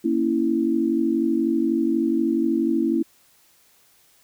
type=chord; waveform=sine; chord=A# diminished; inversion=none; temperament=equal; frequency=233.1 / 277.2 / 329.6 Hz; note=A#3 / C#4 / E4; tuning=0 / 0 / 0 cents; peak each=-24 / -24 / -21 dBFS; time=0.04-3.03 s; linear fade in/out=10 ms; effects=white hiss -58 dBFS RMS until 4.23 s